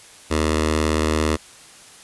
10% pulse tone with notch filter, 77.78 Hz, D#2, in tune, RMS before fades -20 dBFS, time 0.3-1.37 s, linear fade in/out 20 ms, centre 160 Hz, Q 1.3, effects white hiss -45 dBFS RMS until 2.03 s + resampled to 24000 Hz

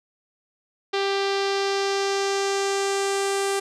sawtooth tone with low-pass filter sweep, 394.3 Hz, G4, 10 cents sharp, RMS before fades -24 dBFS, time 0.93-3.6 s, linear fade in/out 10 ms, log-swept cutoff 4100 to 9200 Hz, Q 2, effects none

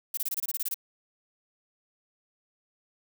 violet noise bursts, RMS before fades -30 dBFS, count 11, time 0.14-0.743 s, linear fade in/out 5 ms, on 33 ms, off 24 ms, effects none

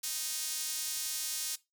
sawtooth tone with high-pass filter, 311.1 Hz, D#4, in tune, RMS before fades -36 dBFS, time 0.03-1.56 s, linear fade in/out 10 ms, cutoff 5900 Hz, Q 0.9, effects noise-tail reverb RT60 0.2 s tail -19 dB re dry

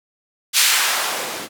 blue noise with band-pass filter sweep, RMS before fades -19 dBFS, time 0.53-1.49 s, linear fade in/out 50 ms, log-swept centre 3000 to 230 Hz, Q 0.83, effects none

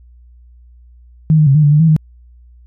sine tone with pitch steps, 156.6 / 152.9 / 136.3 / 152.5 / 145.5 / 150.1 / 162.2 / 155.3 Hz, D#3 / D#3 / C#3 / D#3 / D3 / D3 / E3 / D#3, +11 / -30 / -29 / -34 / -16 / +38 / -28 / -3 cents, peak -6 dBFS, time 1.3-1.964 s, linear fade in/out 0 ms, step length 83 ms, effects added 60 Hz sine -40 dBFS peak until 2.66 s

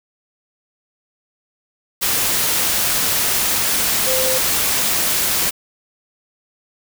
sine tone in noise, 518 Hz, C5, 17 cents flat, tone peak -20 dBFS, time 4.06-4.39 s, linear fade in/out 20 ms, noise white, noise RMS -18 dBFS, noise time 2.01-5.51 s, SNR -5 dB, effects none

